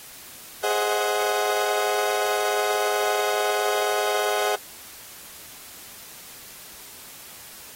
30% pulse chord, Ab dominant seventh, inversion none, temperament equal with one note detuned, 415.3 / 523.3 / 628 / 740 Hz, Ab4 / C5 / Eb5 / Gb5, 0 / 0 / +16 / 0 cents, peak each -23 / -28 / -25 / -24 dBFS, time 0.63-4.56 s, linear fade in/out 10 ms, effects white hiss -43 dBFS RMS until 7.75 s + AAC 48 kbps

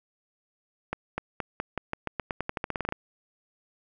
accelerating click train, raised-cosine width 0.5 ms, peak -14 dBFS, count 19, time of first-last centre 0.93-2.924 s, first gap 250 ms, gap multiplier 0.89, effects none

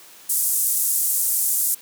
pink band-pass noise, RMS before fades -21 dBFS, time 0.29-1.75 s, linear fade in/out 10 ms, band 8400 to 16000 Hz, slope 24 dB/octave, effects white hiss -46 dBFS RMS until 1.81 s + high-pass 150 Hz 12 dB/octave

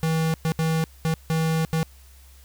square tone bursts at uneven times, 161 Hz, E3, 41 cents flat, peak -21 dBFS, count 6, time 0.03-0.34 / 0.45-0.52 / 0.59-0.84 / 1.05-1.14 / 1.3-1.65 / 1.73-1.83 s, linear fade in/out 0 ms, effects added 66 Hz sine -47 dBFS peak until 2.44 s + white hiss -55 dBFS RMS until 2.44 s

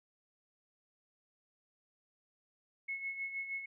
sine tone with tremolo, 2187 Hz, C#7, 24 cents flat, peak -35 dBFS, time 2.88-3.66 s, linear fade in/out 10 ms, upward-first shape sine, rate 6.4 Hz, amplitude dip 60%, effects none

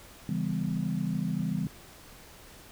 sine chord, C# half-diminished seventh, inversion none, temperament just, 138.59 / 166.31 / 199.57 / 249.5 Hz, C#3 / E3 / G3 / B3, 0 / +16 / +31 / +18 cents, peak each -36 / -31 / -32 / -36 dBFS, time 0.29-1.67 s, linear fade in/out 2 ms, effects pink hiss -51 dBFS RMS until 2.71 s

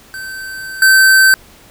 square tone with level steps, 1545 Hz, G6, 26 cents flat, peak -25 / -6 dBFS, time 0.14-1.34 s, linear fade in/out 0 ms, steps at 0.82 s, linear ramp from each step 2 ms, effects pink hiss -43 dBFS RMS until 1.7 s

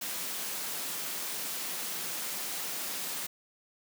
white high-pass noise, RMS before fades -36 dBFS, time 0.01-3.27 s, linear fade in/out 10 ms, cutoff 140 Hz, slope 96 dB/octave, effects none

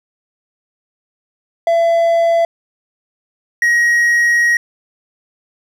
triangle tone pair in turn, 672 / 1891.9 Hz, E5 / A#6, +33 / +25 cents, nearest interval octave + tritone, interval 1792 cents, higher second, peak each -8 dBFS, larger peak neither, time 1.67-2.45 / 3.62-4.57 s, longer second, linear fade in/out 2 ms, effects none

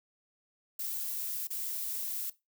violet noise with dropouts, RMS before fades -36 dBFS, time 0.79-2.3 s, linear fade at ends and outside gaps 5 ms, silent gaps 1.472-1.504 s, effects noise-tail reverb RT60 0.2 s tail -17 dB re dry

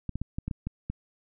clicks, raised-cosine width 5 ms, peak -19 dBFS, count 8, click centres 0.093 / 0.156 / 0.216 / 0.385 / 0.48 / 0.512 / 0.67 / 0.9 s, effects none

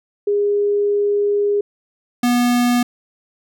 sine / square tone pair in turn, 409.1 / 243.3 Hz, G#4 / B3, -26 / -26 cents, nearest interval major sixth, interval 900 cents, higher first, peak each -14 dBFS, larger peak neither, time 0.27-1.61 / 2.23-2.83 s, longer first, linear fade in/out 5 ms, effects none

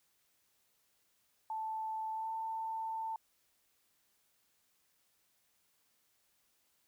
sine tone with pitch glide, 879 to 891.8 Hz, A5 to A5, -2 to +23 cents, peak -36 dBFS, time 1.5-3.16 s, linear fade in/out 2 ms, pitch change +25 cents, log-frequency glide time 2.13-2.3 s, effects white hiss -75 dBFS RMS until 6.87 s

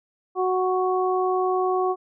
harmonic tone, 370 Hz, F#4, in tune, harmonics 1 / 2 / 3, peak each -22 / -25 / -27 dBFS, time 0.35-1.96 s, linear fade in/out 50 ms, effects none

